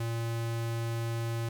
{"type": "tone", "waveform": "square", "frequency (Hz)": 115.5, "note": "A#2", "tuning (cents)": -16, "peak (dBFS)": -31, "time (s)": [0, 1.49], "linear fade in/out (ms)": 5, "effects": ["10-bit"]}